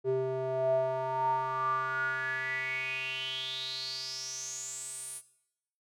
square tone with band-pass filter sweep, 130.81 Hz, C3, in tune, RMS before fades -33 dBFS, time 0.04-5.22 s, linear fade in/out 50 ms, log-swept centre 430 to 10000 Hz, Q 9.5, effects noise-tail reverb RT60 0.8 s tail -17 dB re dry

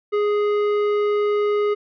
triangle tone with tanh clipping, 415.3 Hz, G#4, in tune, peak -19 dBFS, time 0.12-1.75 s, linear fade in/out 20 ms, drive 16 dB, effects none

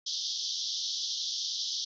white band-pass noise, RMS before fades -34 dBFS, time 0.06-1.85 s, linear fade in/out 10 ms, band 3200 to 6000 Hz, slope 96 dB/octave, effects none

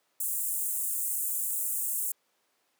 pink high-pass noise, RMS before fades -31 dBFS, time 0.2-2.12 s, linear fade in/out 5 ms, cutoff 7800 Hz, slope 48 dB/octave, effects pink hiss -72 dBFS RMS until 2.79 s + high-pass 400 Hz 12 dB/octave

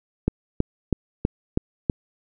click train, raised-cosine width 3 ms, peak -6 dBFS, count 6, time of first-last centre 0.28-1.898 s, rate 3.09 Hz, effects none

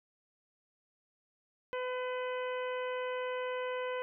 harmonic tone, 504 Hz, B4, 35 cents sharp, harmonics 1 / 2 / 3 / 4 / 5 / 6, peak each -35 / -41 / -45 / -47 / -49 / -51 dBFS, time 1.73-4.02 s, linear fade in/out 0 ms, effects none

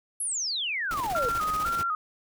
sine exponential sweep, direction down, 11380 to 451 Hz, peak -27 dBFS, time 0.2-1.29 s, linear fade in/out 5 ms
pink noise with tremolo, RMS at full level -36 dBFS, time 0.91-1.83 s, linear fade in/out 0 ms, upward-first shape square, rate 16 Hz, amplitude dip 50%
sine tone with vibrato, 1310 Hz, E6, 11 cents flat, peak -25 dBFS, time 1.15-1.95 s, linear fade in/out 2 ms, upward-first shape square, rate 2 Hz, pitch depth 82 cents each way
effects none

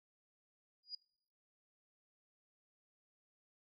sine tone with exponential growth, 4888 Hz, D#8, 32 cents flat, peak -38 dBFS, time 0.83-0.95 s, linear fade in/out 5 ms, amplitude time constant 24 ms, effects noise-tail reverb RT60 0.7 s tail -24 dB re dry + MP3 48 kbps

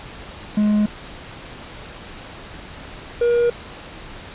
triangle tone pair in turn, 209.9 / 476.3 Hz, G#3 / A#4, +19 / +37 cents, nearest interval octave + major second, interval 1418 cents, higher second, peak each -12 dBFS, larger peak neither, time 0.57-0.86 / 3.21-3.5 s, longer neither, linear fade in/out 5 ms, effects pink hiss -37 dBFS RMS until 4.34 s + resampled to 8000 Hz

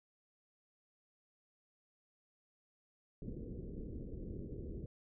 pink low-pass noise, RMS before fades -45 dBFS, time 3.22-4.86 s, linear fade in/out 2 ms, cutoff 470 Hz, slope 48 dB/octave, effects none

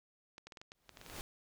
clicks, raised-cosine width 0.2 ms, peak -33 dBFS, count 12, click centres 0.381 / 0.47 / 0.522 / 0.572 / 0.615 / 0.719 / 0.893 / 0.972 / 1.014 / 1.063 / 1.099 / 1.164 s
pink noise with exponential growth, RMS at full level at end -43 dBFS, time 0.75-1.21 s, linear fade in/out 0 ms, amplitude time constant 99 ms
effects none

